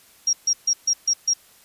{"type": "tone bursts", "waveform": "sine", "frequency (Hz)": 5620, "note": "F8", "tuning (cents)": 10, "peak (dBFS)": -16, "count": 6, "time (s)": [0.27, 1.336], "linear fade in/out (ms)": 5, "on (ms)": 61, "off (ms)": 140, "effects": ["white hiss -53 dBFS RMS until 1.64 s", "resampled to 32000 Hz"]}